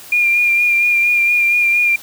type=tone with vibrato; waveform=triangle; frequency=2406 Hz; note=D7; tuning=41 cents sharp; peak=-7 dBFS; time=0.12-1.96 s; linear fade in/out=5 ms; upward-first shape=sine; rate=4.3 Hz; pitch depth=25 cents each way; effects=tanh soft clip ceiling -9 dBFS + white hiss -37 dBFS RMS until 2.02 s